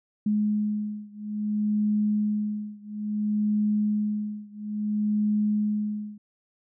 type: beating tone pair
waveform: sine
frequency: 210 / 210.59 Hz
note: G#3 / G#3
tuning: +19 / +24 cents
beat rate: 0.59 Hz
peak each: -26 / -27 dBFS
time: 0.26-6.18 s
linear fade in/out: 5 ms
effects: none